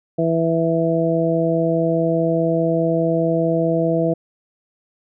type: harmonic tone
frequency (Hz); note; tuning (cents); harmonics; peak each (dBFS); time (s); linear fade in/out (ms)
164.81; E3; 0; 1 / 2 / 3 / 4; -21 / -21 / -21 / -21; 0.18-4.14; 10
effects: none